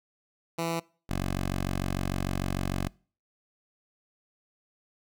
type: tone pair in turn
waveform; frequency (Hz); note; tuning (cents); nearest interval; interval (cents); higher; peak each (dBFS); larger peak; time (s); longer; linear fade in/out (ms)
10% pulse; 166.5 / 46.67; E3 / F#1; +18 / +16; octave + minor seventh; 2202; first; -20; neither; 0.58-0.8 / 1.09-2.89; second; 10
effects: noise-tail reverb RT60 0.4 s tail -24 dB re dry